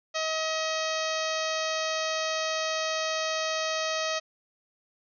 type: harmonic tone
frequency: 635 Hz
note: D#5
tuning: 35 cents sharp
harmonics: 1 / 2 / 3 / 4 / 5 / 6 / 7 / 8 / 9 / 10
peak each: -31 / -34 / -36 / -37 / -38 / -39 / -39 / -40 / -41 / -41 dBFS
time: 0.14-4.2 s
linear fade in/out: 20 ms
effects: none